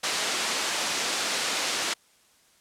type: band-pass noise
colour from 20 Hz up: white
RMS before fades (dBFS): -28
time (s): 0.03-1.94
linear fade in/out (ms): 10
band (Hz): 260 to 6300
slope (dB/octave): 12
effects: white hiss -61 dBFS RMS until 2.6 s + low-pass 10000 Hz 12 dB/octave